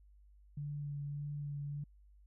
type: tone with vibrato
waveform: sine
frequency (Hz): 144.7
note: D3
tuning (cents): -25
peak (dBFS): -38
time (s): 0.57-1.84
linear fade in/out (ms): 5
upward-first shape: sine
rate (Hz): 1.7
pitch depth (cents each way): 16
effects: added 50 Hz sine -59 dBFS peak until 2.26 s